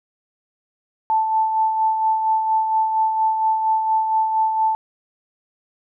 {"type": "tone with tremolo", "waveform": "sine", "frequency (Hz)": 880, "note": "A5", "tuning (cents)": 0, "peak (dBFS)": -14, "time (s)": [1.1, 4.75], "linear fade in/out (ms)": 0, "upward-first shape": "sine", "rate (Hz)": 4.3, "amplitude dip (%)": 45, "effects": []}